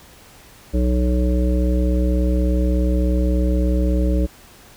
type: harmonic tone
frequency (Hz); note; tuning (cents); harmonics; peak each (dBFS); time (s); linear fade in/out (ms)
61.74; B1; 0; 1 / 3 / 5 / 7 / 9; -16 / -24 / -24 / -30 / -28; 0.73-4.27; 20
effects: pink hiss -46 dBFS RMS until 4.76 s